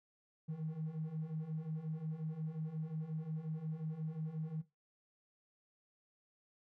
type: beating tone pair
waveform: triangle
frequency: 154.2 / 159.8 Hz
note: D#3 / D#3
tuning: -15 / +47 cents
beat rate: 5.6 Hz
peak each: -40 / -37 dBFS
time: 0.48-4.62 s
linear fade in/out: 20 ms
effects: noise-tail reverb RT60 0.2 s tail -18 dB re dry + tanh soft clip ceiling -34 dBFS